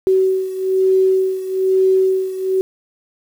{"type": "beating tone pair", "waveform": "sine", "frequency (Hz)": [378.2, 379.3], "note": ["F#4", "F#4"], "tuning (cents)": [38, 43], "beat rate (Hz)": 1.1, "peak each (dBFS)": [-14, -18], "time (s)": [0.07, 2.61], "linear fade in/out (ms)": 0, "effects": ["7-bit"]}